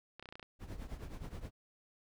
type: clicks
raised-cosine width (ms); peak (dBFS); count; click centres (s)
0.3; -32; 8; 0.196 / 0.226 / 0.257 / 0.289 / 0.325 / 0.355 / 0.396 / 0.428
type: noise with tremolo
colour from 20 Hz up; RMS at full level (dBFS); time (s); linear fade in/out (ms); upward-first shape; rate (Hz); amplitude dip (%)
brown; -41; 0.59-1.51; 50; triangle; 9.5; 80
effects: none

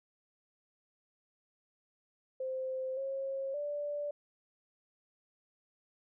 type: tone with pitch steps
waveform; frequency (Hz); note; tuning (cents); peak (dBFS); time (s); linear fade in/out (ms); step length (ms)
sine; 521 / 541 / 584; C5 / C#5 / D5; -7 / -42 / -10; -34; 2.4-4.11; 5; 570
effects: none

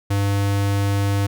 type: tone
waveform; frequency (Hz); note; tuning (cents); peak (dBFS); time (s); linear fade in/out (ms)
square; 100; G2; +35; -18; 0.1-1.27; 10
effects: none

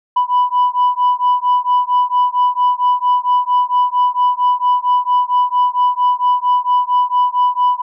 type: beating tone pair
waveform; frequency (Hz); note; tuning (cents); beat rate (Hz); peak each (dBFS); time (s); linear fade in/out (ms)
sine; 987.8 / 992.2; B5 / B5; 0 / +8; 4.4; -13; 0.16-7.82; 10
effects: tanh soft clip ceiling -7 dBFS

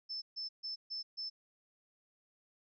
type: tone bursts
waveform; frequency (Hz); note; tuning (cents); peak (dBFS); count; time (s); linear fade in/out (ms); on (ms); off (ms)
sine; 5274; E8; 0; -38; 5; 0.09-1.3; 20; 130; 140
effects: none

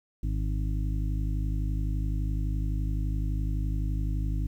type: harmonic tone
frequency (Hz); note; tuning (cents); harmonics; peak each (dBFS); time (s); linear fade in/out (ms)
51.8; G#1; -4; 1 / 2 / 3 / 5 / 6; -27 / -33 / -37 / -41 / -43; 0.23-4.47; 5
effects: 10-bit

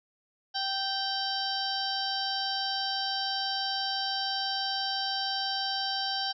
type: harmonic tone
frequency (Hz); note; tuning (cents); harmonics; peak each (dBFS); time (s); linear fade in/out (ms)
779; G5; -11; 1 / 2 / 4 / 5 / 6 / 7; -34 / -38 / -35 / -38 / -35 / -37; 0.54-6.33; 20
effects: none

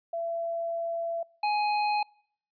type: tone pair in turn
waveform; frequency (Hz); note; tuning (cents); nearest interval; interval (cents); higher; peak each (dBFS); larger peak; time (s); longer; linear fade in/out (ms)
sine / square; 672 / 835.5; E5 / G#5; +33 / +10; major third; 377; second; -29 / -25; second; 0.13-1.23 / 1.43-2.03; first; 5
effects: noise-tail reverb RT60 0.6 s tail -26 dB re dry + resampled to 11025 Hz

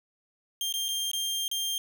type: tone with dropouts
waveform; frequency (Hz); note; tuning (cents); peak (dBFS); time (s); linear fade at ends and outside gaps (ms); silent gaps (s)
sawtooth; 3191; G7; +30; -25; 0.61-1.78; 1; 0.725-0.739 / 0.883-0.887 / 1.115-1.133 / 1.48-1.514
effects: none

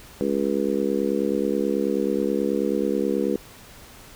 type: harmonic tone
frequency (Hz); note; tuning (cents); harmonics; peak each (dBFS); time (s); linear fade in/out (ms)
69.3; C#2; 0; 3 / 4 / 5 / 6 / 7; -27 / -27 / -27 / -27 / -27; 0.21-3.36; 0
effects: pink hiss -46 dBFS RMS until 4.15 s

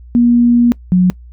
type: tone pair in turn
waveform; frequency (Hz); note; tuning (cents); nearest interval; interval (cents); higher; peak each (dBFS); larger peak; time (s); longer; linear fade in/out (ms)
sine; 239.1 / 181.81; A#3 / F#3; +44 / -30; perfect fourth; 474; first; -6; neither; 0.15-0.72 / 0.92-1.1; first; 0
effects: noise-tail reverb RT60 0.1 s tail -23 dB re dry + added 60 Hz sine -33 dBFS peak until 1.32 s

